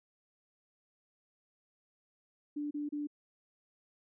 sine tone bursts, 293.7 Hz, D4, in tune, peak -34 dBFS, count 3, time 2.56-3.072 s, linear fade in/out 10 ms, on 150 ms, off 31 ms, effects none

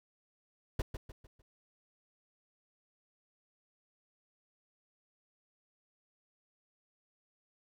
brown noise with echo, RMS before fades -31 dBFS, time 0.79-0.82 s, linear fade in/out 5 ms, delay 150 ms, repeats 4, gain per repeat -8 dB, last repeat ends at 1.42 s, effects none

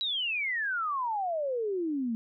sine exponential sweep, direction down, 3951 to 220 Hz, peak -28 dBFS, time 0.01-2.15 s, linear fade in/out 0 ms, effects none

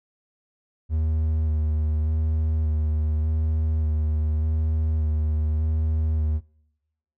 triangle tone with vibrato, 77.78 Hz, D#2, in tune, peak -18 dBFS, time 0.89-6.41 s, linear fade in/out 50 ms, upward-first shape square, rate 0.85 Hz, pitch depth 18 cents each way, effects noise-tail reverb RT60 1.0 s tail -26 dB re dry

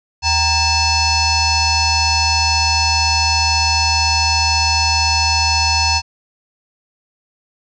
sine tone with frequency modulation, 2637 Hz, E7, in tune, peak -12 dBFS, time 0.22-6.02 s, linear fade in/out 50 ms, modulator 853 Hz, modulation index 3.7, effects none

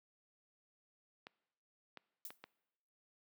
clicks, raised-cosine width 0.3 ms, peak -33 dBFS, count 4, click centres 1.269 / 1.973 / 2.305 / 2.44 s
violet noise with exponential decay, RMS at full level -43 dBFS, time 2.25-2.38 s, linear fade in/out 2 ms, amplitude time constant 28 ms
effects noise-tail reverb RT60 1.0 s tail -22 dB re dry + high-pass 200 Hz 12 dB/octave

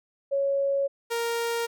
sine / sawtooth tone pair in turn, 554.4 / 466.2 Hz, C#5 / A#4, 0 / 0 cents, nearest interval minor third, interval 300 cents, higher first, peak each -22 dBFS, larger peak neither, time 0.31-0.88 / 1.1-1.67 s, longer neither, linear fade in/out 20 ms, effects none

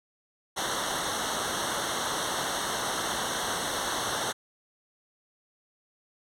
pink noise with comb filter, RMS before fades -30 dBFS, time 0.56-4.33 s, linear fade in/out 20 ms, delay 0.41 ms, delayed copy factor -1, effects low-pass 10000 Hz 12 dB/octave

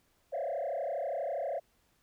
sine tone with frequency modulation, 615 Hz, D#5, 20 cents flat, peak -30 dBFS, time 0.32-1.6 s, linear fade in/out 20 ms, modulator 32.4 Hz, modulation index 2.7, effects tanh soft clip ceiling -29 dBFS + pink hiss -71 dBFS RMS until 2.02 s

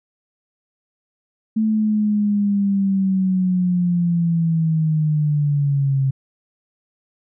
sine linear sweep, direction down, 220 to 133.5 Hz, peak -15 dBFS, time 1.56-6.11 s, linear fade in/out 10 ms, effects none

